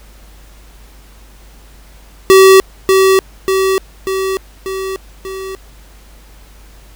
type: tone with echo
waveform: square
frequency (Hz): 382.7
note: G4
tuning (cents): -42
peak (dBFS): -3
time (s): 2.3-2.6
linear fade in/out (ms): 0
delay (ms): 590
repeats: 5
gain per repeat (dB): -4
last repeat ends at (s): 5.55
effects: added 50 Hz sine -38 dBFS peak until 6.95 s + pink hiss -45 dBFS RMS until 6.95 s